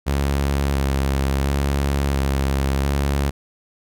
sawtooth tone with vibrato, 69 Hz, C#2, 7 cents flat, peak -14 dBFS, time 0.06-3.31 s, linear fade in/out 20 ms, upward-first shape square, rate 0.72 Hz, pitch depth 22 cents each way, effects none

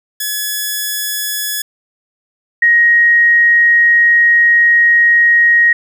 5% pulse / sine tone pair in turn, 1700 / 1881.9 Hz, G#6 / A#6, +40 / +16 cents, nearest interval major second, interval 176 cents, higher second, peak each -6 dBFS, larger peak neither, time 0.2-1.62 / 2.62-5.73 s, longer second, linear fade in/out 5 ms, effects 8-bit

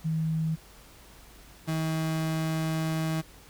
sine / 35% pulse tone pair in turn, 159.7 / 159.7 Hz, D#3 / D#3, +45 / +45 cents, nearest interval unison, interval 0 cents, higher neither, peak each -25 dBFS, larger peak neither, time 0.04-0.56 / 1.67-3.22 s, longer second, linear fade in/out 20 ms, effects added 50 Hz sine -54 dBFS peak until 3.49 s + pink hiss -53 dBFS RMS until 3.49 s

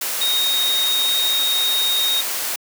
sine tone in noise, 3729 Hz, A#7, in tune, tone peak -17 dBFS, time 0.21-2.21 s, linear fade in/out 5 ms, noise white, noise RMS -24 dBFS, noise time 0.01-2.56 s, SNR +4 dB, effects high-pass 400 Hz 12 dB/octave

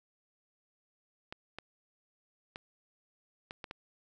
clicks, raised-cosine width 0.3 ms, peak -25 dBFS, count 6, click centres 1.325 / 1.586 / 2.559 / 3.509 / 3.642 / 3.711 s, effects none

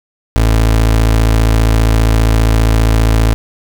30% pulse tone, 55 Hz, A1, in tune, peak -5 dBFS, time 0.36-3.34 s, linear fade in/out 0 ms, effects none

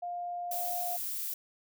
sine tone with pitch glide, 704 to 708.1 Hz, F5 to F5, +14 to +24 cents, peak -34 dBFS, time 0.02-0.97 s, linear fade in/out 10 ms, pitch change +10 cents, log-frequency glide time 0.55-0.73 s
violet noise, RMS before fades -36 dBFS, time 0.51-1.34 s, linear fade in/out 5 ms
effects none

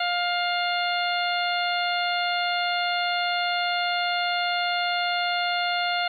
harmonic tone, 705 Hz, F5, 16 cents sharp, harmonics 1 / 2 / 3 / 4 / 5 / 6, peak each -26 / -29 / -31 / -32 / -33 / -34 dBFS, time 0-6.08 s, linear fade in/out 5 ms, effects 10-bit

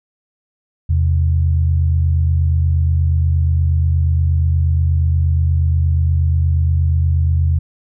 sine tone pair together, 82.41 / 130.82 Hz, E2 / C3, 0 / 0 cents, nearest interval minor sixth, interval 800 cents, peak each -12 / -20 dBFS, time 0.89-7.59 s, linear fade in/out 10 ms, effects none

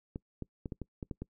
clicks, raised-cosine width 3 ms, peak -25 dBFS, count 8, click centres 0.159 / 0.423 / 0.658 / 0.722 / 0.817 / 1.028 / 1.112 / 1.22 s, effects noise-tail reverb RT60 0.1 s tail -24 dB re dry

